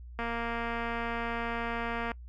click train, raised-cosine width 0.5 ms, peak -20 dBFS, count 450, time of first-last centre 0.19-2.117 s, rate 233 Hz, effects noise-tail reverb RT60 0.1 s tail -24 dB re dry + added 60 Hz sine -43 dBFS peak until 2.28 s

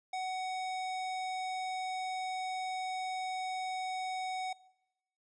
sine tone with hard clipping, 747 Hz, F#5, 16 cents sharp, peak -36 dBFS, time 0.13-4.53 s, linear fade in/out 5 ms, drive 17 dB, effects noise-tail reverb RT60 0.8 s tail -21 dB re dry + resampled to 22050 Hz

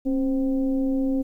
sine tone with frequency modulation, 269.4 Hz, C#4, 49 cents flat, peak -20 dBFS, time 0.05-1.23 s, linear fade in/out 20 ms, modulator 252 Hz, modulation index 0.59, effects 10-bit

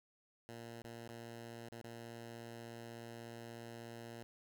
10% pulse tone with dropouts, 116.54 Hz, A#2, in tune, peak -40 dBFS, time 0.49-4.23 s, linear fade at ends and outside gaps 0 ms, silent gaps 0.82-0.843 / 1.077-1.091 / 1.687-1.72 / 1.814-1.842 s, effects none

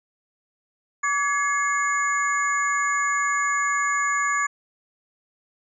sine tone cluster, 1148 / 1686 / 2162 / 6950 Hz, D6 / G#6 / C#7 / A8, -40 / +26 / -44 / -22 cents, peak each -23 / -25 / -29 / -31 dBFS, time 1.03-4.47 s, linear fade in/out 10 ms, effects none

